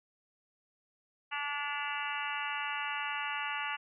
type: harmonic tone with a mistuned harmonic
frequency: 289 Hz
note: D4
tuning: 28 cents flat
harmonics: 3 / 4 / 5 / 6 / 7 / 8 / 9 / 10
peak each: -40 / -41 / -41 / -43 / -42 / -44 / -41 / -44 dBFS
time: 1.31-3.77 s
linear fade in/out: 20 ms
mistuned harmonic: 9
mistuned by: +60 cents
effects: none